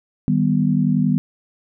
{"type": "chord", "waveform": "sine", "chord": "Eb augmented", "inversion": "none", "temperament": "equal", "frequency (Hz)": [155.56, 196, 246.9], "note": ["Eb3", "G3", "B3"], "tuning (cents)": [0, 0, 0], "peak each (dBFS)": -19, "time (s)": [0.28, 1.18], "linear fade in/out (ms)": 0, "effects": []}